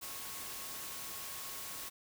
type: tone in noise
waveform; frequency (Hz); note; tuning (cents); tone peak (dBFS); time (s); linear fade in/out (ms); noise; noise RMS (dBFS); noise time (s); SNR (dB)
sine; 1094; C#6; -23; -55; 0.01-1.9; 20; white; -44; 0.01-1.9; -14
effects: none